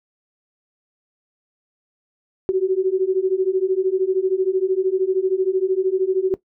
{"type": "beating tone pair", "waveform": "sine", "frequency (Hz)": [370, 383], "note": ["F#4", "G4"], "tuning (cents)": [0, -40], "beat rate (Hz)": 13, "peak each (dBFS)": -19, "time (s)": [2.49, 6.34], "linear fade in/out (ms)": 0, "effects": ["noise-tail reverb RT60 0.1 s tail -17 dB re dry"]}